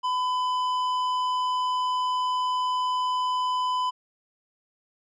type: tone with tanh clipping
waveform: triangle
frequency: 1005 Hz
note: B5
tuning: 30 cents sharp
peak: -25 dBFS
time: 0.03-3.91 s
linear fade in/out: 20 ms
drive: 14 dB
effects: none